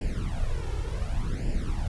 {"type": "noise with flanger", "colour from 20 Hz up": "brown", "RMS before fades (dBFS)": -28, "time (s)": [0.01, 1.88], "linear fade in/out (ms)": 5, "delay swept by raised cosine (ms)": [0.4, 2.3], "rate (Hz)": 0.68, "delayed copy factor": 0.85, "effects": ["resampled to 24000 Hz"]}